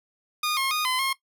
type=tone with pitch steps; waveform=15% pulse; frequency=1223 / 1074 / 1232 / 1022 / 1073 Hz; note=D#6 / C6 / D#6 / C6 / C6; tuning=-30 / +45 / -17 / -41 / +43 cents; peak=-17 dBFS; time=0.43-1.13 s; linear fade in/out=5 ms; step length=140 ms; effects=noise-tail reverb RT60 0.1 s tail -17 dB re dry